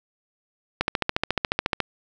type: click train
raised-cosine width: 0.3 ms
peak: -5 dBFS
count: 15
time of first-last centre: 0.81-1.803 s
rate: 14.1 Hz
effects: none